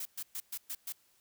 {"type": "noise bursts", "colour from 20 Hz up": "blue", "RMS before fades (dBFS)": -39, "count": 6, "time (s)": [0, 0.924], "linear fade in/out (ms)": 5, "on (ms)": 54, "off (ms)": 120, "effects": ["white hiss -69 dBFS RMS until 1.2 s"]}